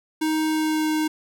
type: tone with pitch glide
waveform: square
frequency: 313 to 310.3 Hz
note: D#4 to D#4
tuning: +10 to -5 cents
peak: -21 dBFS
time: 0.21-1.08 s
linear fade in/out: 10 ms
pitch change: -15 cents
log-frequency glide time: 0.48-0.89 s
effects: none